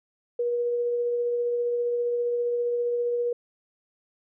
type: tone with tremolo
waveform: sine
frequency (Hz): 480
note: B4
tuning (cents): -49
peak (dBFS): -22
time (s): 0.39-3.33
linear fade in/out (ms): 5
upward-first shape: triangle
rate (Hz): 15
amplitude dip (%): 25
effects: none